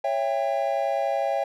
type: chord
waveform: triangle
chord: C# diminished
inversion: none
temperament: just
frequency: 554.4 / 665.2 / 798.3 Hz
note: C#5 / E5 / G5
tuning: 0 / +16 / +31 cents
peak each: -25 dBFS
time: 0.04-1.44 s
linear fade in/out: 5 ms
effects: none